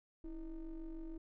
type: ring-modulated tone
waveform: triangle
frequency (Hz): 150.7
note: D3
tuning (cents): +45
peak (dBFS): -38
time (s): 0.24-1.18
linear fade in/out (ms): 5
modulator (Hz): 174
effects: none